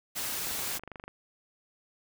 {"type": "noise", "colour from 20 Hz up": "white", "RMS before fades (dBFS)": -34, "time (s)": [0.15, 0.79], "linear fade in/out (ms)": 20}
{"type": "click train", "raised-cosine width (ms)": 0.5, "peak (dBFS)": -27, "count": 16, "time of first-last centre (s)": [0.47, 1.08], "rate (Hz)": 24.6}
{"effects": []}